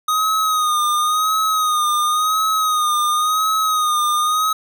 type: tone with vibrato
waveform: square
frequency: 1244.5 Hz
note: D#6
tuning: in tune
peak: -16 dBFS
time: 0.08-4.53 s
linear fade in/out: 5 ms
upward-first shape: sine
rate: 0.94 Hz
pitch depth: 53 cents each way
effects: none